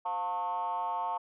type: tone with frequency modulation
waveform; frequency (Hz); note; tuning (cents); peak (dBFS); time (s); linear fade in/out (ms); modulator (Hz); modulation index
sine; 898; A5; +35; -29; 0.05-1.18; 10; 191; 1
effects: tanh soft clip ceiling -26 dBFS